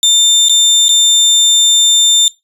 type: tone with dropouts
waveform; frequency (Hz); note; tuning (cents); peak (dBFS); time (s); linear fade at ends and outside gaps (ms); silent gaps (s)
30% pulse; 3600; A7; +39; -4; 0.03-2.28; 1; 0.485-0.495 / 0.883-0.891
effects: noise-tail reverb RT60 0.2 s tail -19 dB re dry + resampled to 32000 Hz